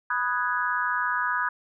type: chord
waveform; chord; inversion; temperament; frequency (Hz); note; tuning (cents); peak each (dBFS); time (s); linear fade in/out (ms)
sine; G# minor seventh; first; equal; 987.8 / 1244.5 / 1480 / 1661.2; B5 / D#6 / F#6 / G#6; 0 / 0 / 0 / 0; -29; 0.1-1.49; 5
effects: none